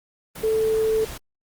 sine tone in noise, 440 Hz, A4, in tune, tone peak -18 dBFS, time 0.43-1.05 s, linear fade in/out 10 ms, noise pink, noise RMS -36 dBFS, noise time 0.35-1.18 s, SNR +15 dB, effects Opus 32 kbps

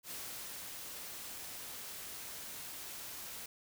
white noise with ADSR envelope, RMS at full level -44 dBFS, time 0.03-3.46 s, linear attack 76 ms, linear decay 520 ms, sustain -2 dB, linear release 4 ms, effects none

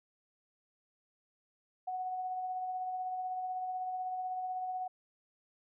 sine tone with tremolo, 740 Hz, F#5, in tune, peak -33 dBFS, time 1.87-4.88 s, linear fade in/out 10 ms, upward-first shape triangle, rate 16 Hz, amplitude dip 35%, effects none

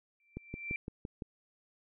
sine tone with exponential growth, 2349 Hz, D7, in tune, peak -32 dBFS, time 0.2-0.76 s, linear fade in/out 1 ms, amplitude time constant 120 ms
click train, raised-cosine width 3 ms, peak -26 dBFS, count 6, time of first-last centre 0.37-1.222 s, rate 5.87 Hz
effects none

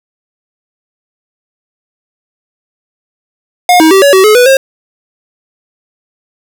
square tone with pitch steps, 716 / 318.1 / 386.6 / 564 / 379.6 / 426.8 / 492.6 / 536 Hz, F5 / D#4 / G4 / C#5 / F#4 / G#4 / B4 / C5, +43 / +38 / -24 / +30 / +44 / +47 / -5 / +42 cents, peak -3 dBFS, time 3.69-4.57 s, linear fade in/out 2 ms, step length 110 ms, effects none

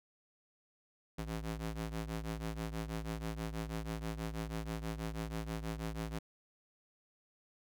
sawtooth ring-modulated tone, 110 Hz, A2, in tune, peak -31 dBFS, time 1.18-6.19 s, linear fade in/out 10 ms, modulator 51.9 Hz, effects none

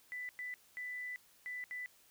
sine tone bursts at uneven times, 1989 Hz, B6, 12 cents sharp, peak -40 dBFS, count 5, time 0.12-0.29 / 0.39-0.54 / 0.77-1.16 / 1.46-1.64 / 1.71-1.86 s, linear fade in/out 0 ms, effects white hiss -66 dBFS RMS until 2.1 s

